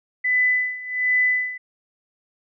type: tone with tremolo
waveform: sine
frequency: 2000 Hz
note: B6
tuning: 21 cents sharp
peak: -15 dBFS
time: 0.24-1.58 s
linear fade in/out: 10 ms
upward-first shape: sine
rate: 1.3 Hz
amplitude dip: 85%
effects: none